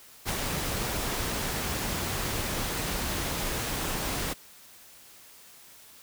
pink noise with ADSR envelope, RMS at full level -28 dBFS, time 0.25-4.34 s, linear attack 44 ms, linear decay 24 ms, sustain -3 dB, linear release 19 ms, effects white hiss -52 dBFS RMS until 6.02 s

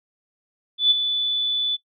sine tone with ADSR envelope, 3479 Hz, A7, 20 cents flat, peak -11 dBFS, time 0.78-1.77 s, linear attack 130 ms, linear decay 17 ms, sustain -9 dB, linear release 24 ms, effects noise-tail reverb RT60 0.1 s tail -18 dB re dry

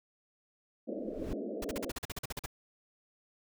pink band-pass noise, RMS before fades -39 dBFS, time 0.87-1.92 s, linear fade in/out 20 ms, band 200 to 650 Hz, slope 96 dB/octave
brown noise with exponential growth, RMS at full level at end -34 dBFS, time 0.94-1.33 s, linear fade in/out 1 ms, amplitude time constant 84 ms
pink noise bursts, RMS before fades -38 dBFS, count 13, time 1.62-2.461 s, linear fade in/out 5 ms, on 25 ms, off 43 ms
effects none

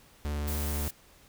45% pulse tone with vibrato, 73.5 Hz, D2, 2 cents sharp, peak -30 dBFS, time 0.25-0.88 s, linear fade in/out 0 ms, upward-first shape sine, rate 19 Hz, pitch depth 27 cents each way
blue noise, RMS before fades -38 dBFS, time 0.47-0.91 s, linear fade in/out 10 ms
effects pink hiss -58 dBFS RMS until 1.28 s

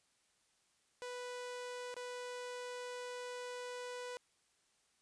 sawtooth tone with dropouts, 493.9 Hz, B4, in tune, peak -39 dBFS, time 1.02-4.17 s, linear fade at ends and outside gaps 0 ms, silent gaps 1.942-1.966 s, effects white hiss -75 dBFS RMS until 5.01 s + resampled to 22050 Hz

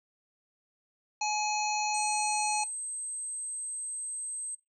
harmonic tone, 845 Hz, G#5, 30 cents sharp, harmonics 1 / 3 / 5 / 7 / 8, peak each -30 / -35 / -37 / -38 / -39 dBFS, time 1.21-2.64 s, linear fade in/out 5 ms
sine tone, 8270 Hz, C9, 21 cents flat, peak -35 dBFS, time 1.94-4.55 s, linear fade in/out 5 ms
effects noise-tail reverb RT60 0.2 s tail -18 dB re dry

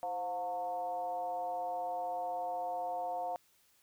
sine tone with frequency modulation, 714 Hz, F5, 38 cents sharp, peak -34 dBFS, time 0.03-3.36 s, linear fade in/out 0 ms, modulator 194 Hz, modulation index 0.79, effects white hiss -69 dBFS RMS until 3.82 s

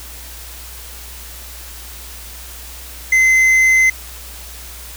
sine tone with tanh clipping, 2056 Hz, C7, 31 cents flat, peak -10 dBFS, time 3.12-3.9 s, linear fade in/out 5 ms, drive 7 dB, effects added 60 Hz sine -35 dBFS peak until 4.96 s + white hiss -35 dBFS RMS until 4.96 s

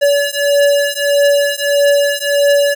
square beating tone pair, 570 / 571.6 Hz, C#5 / D5, +48 / -47 cents, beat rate 1.6 Hz, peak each -14 dBFS, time 0.01-2.75 s, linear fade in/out 20 ms, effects none

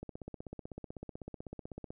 click train, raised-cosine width 2 ms, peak -29 dBFS, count 31, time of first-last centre 0.03-1.905 s, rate 16 Hz, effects none

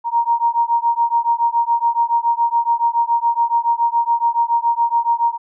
sine beating tone pair, 932.3 / 939.4 Hz, A#5 / A#5, 0 / +13 cents, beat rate 7.1 Hz, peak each -17 dBFS, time 0.04-5.38 s, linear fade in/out 50 ms, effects none

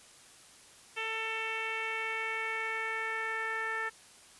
10% pulse tone with low-pass filter sweep, 445.4 Hz, A4, 21 cents sharp, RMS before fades -35 dBFS, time 0.96-3.9 s, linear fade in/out 20 ms, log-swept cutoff 2800 to 1800 Hz, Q 3.5, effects white hiss -56 dBFS RMS until 4.39 s + resampled to 24000 Hz

